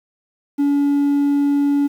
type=tone; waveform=triangle; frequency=284.7 Hz; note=C#4; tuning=46 cents sharp; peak=-11 dBFS; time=0.58-1.88 s; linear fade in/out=20 ms; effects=tanh soft clip ceiling -7 dBFS + 8-bit